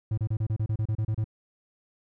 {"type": "tone bursts", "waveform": "triangle", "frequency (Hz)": 108.8, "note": "A2", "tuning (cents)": -19, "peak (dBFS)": -22, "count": 12, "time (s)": [0.11, 1.243], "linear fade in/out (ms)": 5, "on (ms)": 66, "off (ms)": 31, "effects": []}